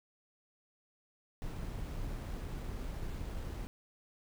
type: noise with sample-and-hold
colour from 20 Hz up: brown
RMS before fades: -40 dBFS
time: 1.42-3.67 s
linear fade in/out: 0 ms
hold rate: 11025 Hz
effects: none